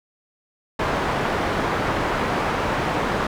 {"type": "low-pass noise", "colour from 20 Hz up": "white", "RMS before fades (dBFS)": -23, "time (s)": [0.79, 3.27], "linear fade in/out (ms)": 5, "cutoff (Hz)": 1200, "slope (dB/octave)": 12, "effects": []}